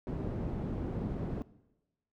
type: low-pass noise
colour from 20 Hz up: white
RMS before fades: -36 dBFS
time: 0.07-1.42 s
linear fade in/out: 0 ms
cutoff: 260 Hz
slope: 12 dB/octave
effects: noise-tail reverb RT60 1.0 s tail -19 dB re dry